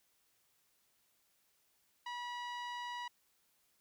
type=tone with low-pass filter; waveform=sawtooth; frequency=970 Hz; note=B5; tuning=31 cents flat; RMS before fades=-43 dBFS; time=2.06-3.08 s; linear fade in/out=5 ms; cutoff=3800 Hz; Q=0.96; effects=white hiss -75 dBFS RMS until 3.8 s